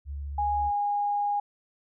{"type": "tone with vibrato", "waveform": "sine", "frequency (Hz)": 71, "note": "C#2", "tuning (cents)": 42, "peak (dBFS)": -32, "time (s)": [0.05, 0.72], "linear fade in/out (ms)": 50, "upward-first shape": "triangle", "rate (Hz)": 15, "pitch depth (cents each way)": 22}
{"type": "tone with pitch glide", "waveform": "sine", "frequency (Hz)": [826, 819.3], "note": ["G#5", "G#5"], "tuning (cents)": [-10, -24], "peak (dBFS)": -24, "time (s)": [0.38, 1.4], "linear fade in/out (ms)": 5, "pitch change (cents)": -14, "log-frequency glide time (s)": [0.64, 0.71]}
{"effects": []}